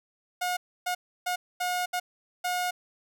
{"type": "tone bursts at uneven times", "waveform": "sawtooth", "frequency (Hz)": 720, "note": "F#5", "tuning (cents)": -47, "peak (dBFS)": -23, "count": 6, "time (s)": [[0.41, 0.57], [0.86, 0.95], [1.26, 1.36], [1.6, 1.86], [1.93, 2], [2.44, 2.71]], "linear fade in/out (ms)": 10, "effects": []}